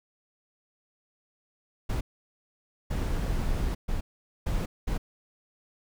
brown noise bursts at uneven times, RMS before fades -28 dBFS, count 5, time 1.89-2.01 / 2.9-3.75 / 3.88-4.01 / 4.46-4.66 / 4.87-4.98 s, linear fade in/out 10 ms, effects none

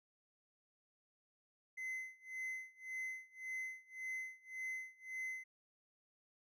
triangle tone with tremolo, 2049 Hz, C7, 37 cents flat, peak -38 dBFS, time 1.77-5.44 s, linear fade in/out 10 ms, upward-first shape sine, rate 1.8 Hz, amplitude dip 95%, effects none

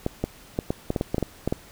clicks, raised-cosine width 2 ms, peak -10 dBFS, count 12, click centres 0.064 / 0.24 / 0.589 / 0.705 / 0.904 / 0.962 / 1.011 / 1.145 / 1.182 / 1.227 / 1.476 / 1.525 s, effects pink hiss -49 dBFS RMS until 1.71 s

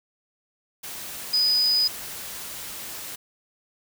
sine tone in noise, 4978 Hz, D#8, in tune, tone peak -18 dBFS, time 1.33-1.88 s, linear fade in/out 10 ms, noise white, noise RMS -36 dBFS, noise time 0.83-3.16 s, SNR +15 dB, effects none

